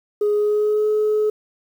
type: tone with pitch glide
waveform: sine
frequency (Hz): 416.3 to 426.3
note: G#4 to G#4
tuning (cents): +4 to +45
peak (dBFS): -14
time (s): 0.21-1.3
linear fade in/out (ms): 5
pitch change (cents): +41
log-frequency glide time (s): 0.34-0.87
effects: tanh soft clip ceiling -13 dBFS + 8-bit